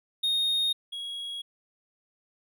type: tone pair in turn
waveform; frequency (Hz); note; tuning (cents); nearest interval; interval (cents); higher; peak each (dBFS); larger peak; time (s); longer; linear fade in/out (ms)
triangle; 3707 / 3315; A#7 / G#7; -10 / -4; major second; 194; first; -22 / -32; first; 0.23-0.73 / 0.92-1.42; neither; 10
effects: none